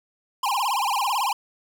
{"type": "tone with vibrato", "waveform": "square", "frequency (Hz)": 921, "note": "A#5", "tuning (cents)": -21, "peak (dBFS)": -22, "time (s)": [0.43, 1.33], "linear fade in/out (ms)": 5, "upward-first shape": "sine", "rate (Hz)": 18, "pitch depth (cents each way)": 270, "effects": []}